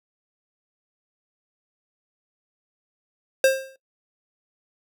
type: tone with exponential decay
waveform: square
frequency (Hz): 532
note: C5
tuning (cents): +29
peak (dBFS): -12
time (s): 3.44-3.76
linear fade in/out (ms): 2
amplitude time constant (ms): 68
effects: noise-tail reverb RT60 0.1 s tail -17 dB re dry